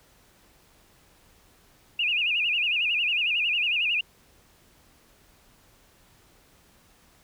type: tone with vibrato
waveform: sine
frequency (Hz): 2642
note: E7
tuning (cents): +3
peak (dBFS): -22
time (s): 1.99-4.01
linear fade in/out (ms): 5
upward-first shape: sine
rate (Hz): 11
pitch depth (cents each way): 160
effects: pink hiss -59 dBFS RMS until 7.23 s